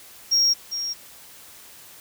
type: tone with echo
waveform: sine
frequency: 5588 Hz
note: F8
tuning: in tune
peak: -13 dBFS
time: 0.31-0.54 s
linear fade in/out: 20 ms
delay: 400 ms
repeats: 1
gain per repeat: -12 dB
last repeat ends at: 0.94 s
effects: tanh soft clip ceiling -15 dBFS + white hiss -46 dBFS RMS until 2 s